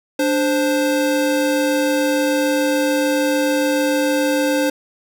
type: tone pair together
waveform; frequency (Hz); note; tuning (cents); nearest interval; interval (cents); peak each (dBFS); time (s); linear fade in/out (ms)
square; 293.7 / 523.3; D4 / C5; 0 / 0; minor seventh; 1000; -19; 0.19-4.7; 5
effects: none